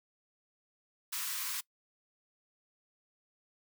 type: high-pass noise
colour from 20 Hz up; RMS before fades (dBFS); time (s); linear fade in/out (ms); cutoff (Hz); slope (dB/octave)
white; -37; 1.12-1.61; 10; 940; 96
effects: noise-tail reverb RT60 0.1 s tail -22 dB re dry